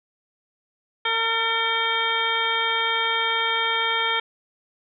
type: harmonic tone with a mistuned harmonic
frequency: 455.8 Hz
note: A#4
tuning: 39 cents flat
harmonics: 1 / 2 / 3 / 4 / 5 / 7 / 8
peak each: -32 / -28 / -27 / -29 / -27 / -26 / -32 dBFS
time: 1.05-4.2 s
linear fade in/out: 5 ms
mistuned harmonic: 4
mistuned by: -24 cents
effects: none